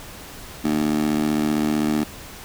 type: tone with high-pass filter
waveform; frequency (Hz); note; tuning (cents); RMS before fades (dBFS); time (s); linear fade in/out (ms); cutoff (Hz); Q
15% pulse; 75.6; D#2; -49; -21; 0.64-2.04; 10; 260; 3.3
effects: pink hiss -39 dBFS RMS until 2.44 s